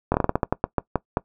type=slowing click train; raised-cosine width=1 ms; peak=-5 dBFS; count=13; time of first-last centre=0.12-1.171 s; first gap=22 ms; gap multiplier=1.23; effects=noise-tail reverb RT60 0.1 s tail -21 dB re dry